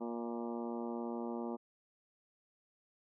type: harmonic tone with a mistuned harmonic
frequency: 117.7 Hz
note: A#2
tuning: 17 cents sharp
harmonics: 2 / 3 / 4 / 5 / 6 / 7 / 8 / 9 / 10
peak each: -40 / -43 / -46 / -49 / -51 / -50 / -51 / -58 / -56 dBFS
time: 0-1.57 s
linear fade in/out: 20 ms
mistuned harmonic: 6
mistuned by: -31 cents
effects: none